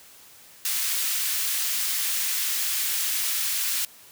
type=high-pass noise; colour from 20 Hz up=white; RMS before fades=-26 dBFS; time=0.65-3.85 s; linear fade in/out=2 ms; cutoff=1800 Hz; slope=12 dB/octave; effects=white hiss -50 dBFS RMS until 4.11 s + high-pass 60 Hz 12 dB/octave